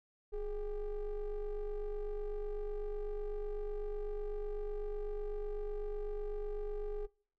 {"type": "ring-modulated tone", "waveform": "triangle", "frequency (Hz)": 196, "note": "G3", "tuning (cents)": 0, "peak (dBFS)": -31, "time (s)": [0.32, 7.07], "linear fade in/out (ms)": 20, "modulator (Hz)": 220, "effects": ["noise-tail reverb RT60 0.5 s tail -24 dB re dry"]}